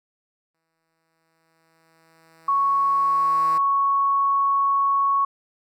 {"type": "tone with exponential growth", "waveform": "5% pulse", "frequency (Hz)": 162.7, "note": "E3", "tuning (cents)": -22, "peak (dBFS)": -25, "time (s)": [0.54, 3.58], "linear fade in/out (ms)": 5, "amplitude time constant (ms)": 660}
{"type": "tone", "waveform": "sine", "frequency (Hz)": 1108.7, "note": "C#6", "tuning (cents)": 0, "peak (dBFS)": -17, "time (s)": [2.48, 5.25], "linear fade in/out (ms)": 5}
{"effects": []}